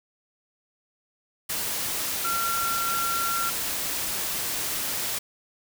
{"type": "tone in noise", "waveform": "sine", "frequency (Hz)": 1369, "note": "F6", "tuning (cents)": -35, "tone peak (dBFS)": -26, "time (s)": [2.24, 3.5], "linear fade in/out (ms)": 10, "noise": "white", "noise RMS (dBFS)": -29, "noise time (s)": [1.49, 5.19], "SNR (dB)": 0, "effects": []}